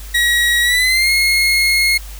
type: tone with pitch glide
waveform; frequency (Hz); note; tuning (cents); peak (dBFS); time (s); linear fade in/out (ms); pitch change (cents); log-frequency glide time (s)
30% pulse; 1909 to 2155; A#6 to C#7; +41 to -49; -9; 0.14-1.98; 10; +210; 0.62-1.11
effects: added 50 Hz sine -29 dBFS peak until 2.19 s + white hiss -38 dBFS RMS until 2.19 s